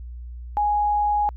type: tone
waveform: sine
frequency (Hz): 830.6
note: G#5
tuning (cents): 0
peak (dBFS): -18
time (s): 0.57-1.29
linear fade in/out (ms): 0
effects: added 60 Hz sine -33 dBFS peak until 1.36 s